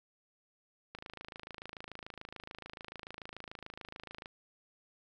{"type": "click train", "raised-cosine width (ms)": 0.3, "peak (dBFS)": -28, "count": 90, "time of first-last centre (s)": [0.95, 4.259], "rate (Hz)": 26.9, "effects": []}